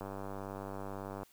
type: click train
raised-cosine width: 1 ms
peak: -28 dBFS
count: 121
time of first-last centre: 0.01-1.232 s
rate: 98.2 Hz
effects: white hiss -65 dBFS RMS until 1.32 s